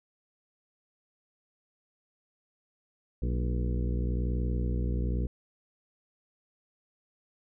harmonic tone with a mistuned harmonic, 61 Hz, B1, 21 cents flat, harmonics 1 / 2 / 3 / 4 / 5 / 6 / 7 / 8, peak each -28 / -34 / -38 / -40 / -42 / -44 / -45 / -46 dBFS, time 3.22-5.27 s, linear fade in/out 5 ms, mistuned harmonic 4, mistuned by -85 cents, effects none

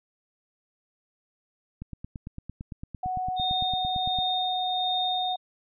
click train, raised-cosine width 5 ms, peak -24 dBFS, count 22, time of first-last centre 1.82-4.188 s, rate 8.87 Hz
sine tone with pitch glide, 740 to 734.9 Hz, F#5 to F#5, 0 to -12 cents, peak -27 dBFS, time 3.03-5.36 s, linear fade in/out 5 ms, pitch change -12 cents, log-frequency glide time 3.95-4.75 s
sine tone with tremolo, 3668 Hz, A#7, 29 cents flat, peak -26 dBFS, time 3.36-5.37 s, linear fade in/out 50 ms, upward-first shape sine, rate 1.4 Hz, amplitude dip 35%
effects none

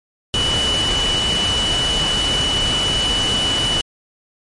sine tone in noise, 2960 Hz, F#7, in tune, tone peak -17 dBFS, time 0.34-3.81 s, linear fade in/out 0 ms, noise pink, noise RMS -22 dBFS, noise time 0.34-3.81 s, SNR +2 dB, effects low-pass 10000 Hz 12 dB/octave + MP3 48 kbps

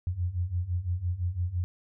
sine beating tone pair, 85.4 / 91.3 Hz, F2 / F#2, -38 / -23 cents, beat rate 5.9 Hz, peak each -32 / -29 dBFS, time 0.07-1.64 s, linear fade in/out 0 ms, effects none

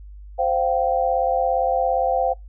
sine chord, C suspended fourth, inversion none, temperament equal with one note detuned, 523.3 / 698.5 / 775.9 Hz, C5 / F5 / G5, 0 / 0 / -18 cents, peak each -22 dBFS, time 0.38-2.34 s, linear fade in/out 20 ms, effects noise-tail reverb RT60 0.2 s tail -24 dB re dry + added 50 Hz sine -37 dBFS peak until 2.48 s

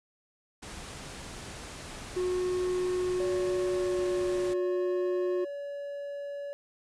pink low-pass noise, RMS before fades -43 dBFS, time 0.62-4.54 s, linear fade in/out 10 ms, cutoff 10000 Hz, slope 48 dB/octave
triangle tone with pitch glide, 364.1 to 361 Hz, F#4 to F#4, -28 to -43 cents, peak -25 dBFS, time 2.16-5.45 s, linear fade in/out 10 ms, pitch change -15 cents, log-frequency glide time 3.72-4.1 s
triangle tone, 569 Hz, C#5, 45 cents sharp, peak -33 dBFS, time 3.2-6.53 s, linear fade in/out 0 ms
effects none

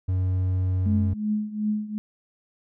triangle tone, 92.6 Hz, F#2, 2 cents sharp, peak -19 dBFS, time 0.08-1.14 s, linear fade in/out 10 ms
sine tone with tremolo, 211.9 Hz, G#3, 35 cents sharp, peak -20 dBFS, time 0.86-1.98 s, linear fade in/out 0 ms, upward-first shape triangle, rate 2.7 Hz, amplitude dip 85%
effects none

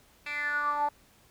10% pulse tone with band-pass filter sweep, 293 Hz, D4, 4 cents flat, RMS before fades -30 dBFS, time 0.26-0.89 s, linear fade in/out 5 ms, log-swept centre 2600 to 790 Hz, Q 8.1, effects pink hiss -61 dBFS RMS until 1.3 s

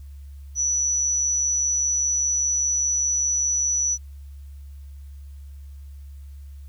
sine tone with amplitude modulation, 5920 Hz, F#8, in tune, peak -18 dBFS, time 0.55-3.98 s, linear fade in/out 50 ms, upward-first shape sine, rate 145 Hz, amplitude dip 35%, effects added 70 Hz sine -37 dBFS peak until 6.68 s + white hiss -63 dBFS RMS until 6.68 s

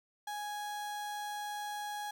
35% pulse tone, 830.6 Hz, G#5, in tune, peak -36 dBFS, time 0.27-2.11 s, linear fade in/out 5 ms, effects none

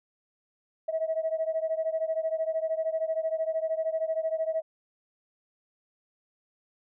sine beating tone pair, 638 / 651 Hz, D#5 / E5, +43 / -22 cents, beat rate 13 Hz, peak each -28 / -30 dBFS, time 0.88-4.62 s, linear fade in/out 10 ms, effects tanh soft clip ceiling -19 dBFS

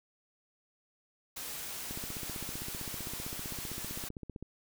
white noise, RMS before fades -41 dBFS, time 1.36-4.09 s, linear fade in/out 10 ms
click train, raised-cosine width 3 ms, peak -29 dBFS, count 40, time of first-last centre 1.91-4.426 s, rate 15.5 Hz
effects none

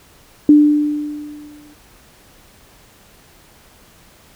sine tone with exponential decay, 296.9 Hz, D4, 19 cents sharp, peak -3 dBFS, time 0.49-1.74 s, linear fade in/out 2 ms, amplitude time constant 270 ms, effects pink hiss -48 dBFS RMS until 4.35 s

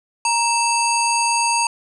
harmonic tone with a mistuned harmonic, 932.3 Hz, A#5, in tune, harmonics 1 / 3 / 5 / 7 / 9 / 10, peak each -18 / -23 / -25 / -26 / -28 / -28 dBFS, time 0.25-1.67 s, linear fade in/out 2 ms, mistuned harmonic 3, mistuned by -100 cents, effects none

